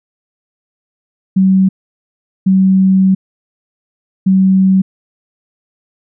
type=tone bursts at uneven times; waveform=sine; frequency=190 Hz; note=F#3; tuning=46 cents sharp; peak=-6 dBFS; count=3; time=1.36-1.69 / 2.46-3.15 / 4.26-4.82 s; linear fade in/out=10 ms; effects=none